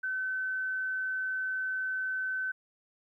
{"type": "tone", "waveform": "sine", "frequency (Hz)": 1524, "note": "G6", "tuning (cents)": -49, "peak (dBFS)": -30, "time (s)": [0.03, 2.52], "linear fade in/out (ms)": 10, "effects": ["12-bit"]}